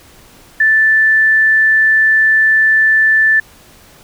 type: tone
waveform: sine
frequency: 1760 Hz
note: A6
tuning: in tune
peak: -7 dBFS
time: 0.6-3.4 s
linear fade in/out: 5 ms
effects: pink hiss -43 dBFS RMS until 4.03 s